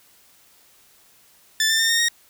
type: tone with pitch steps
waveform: 15% pulse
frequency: 1760 / 1786.6 / 1813.7 / 1841.1 / 1869 Hz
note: A6 / A6 / A#6 / A#6 / A#6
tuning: 0 / +26 / -48 / -22 / +4 cents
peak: -11 dBFS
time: 1.6-2.085 s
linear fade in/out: 2 ms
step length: 97 ms
effects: white hiss -55 dBFS RMS until 2.29 s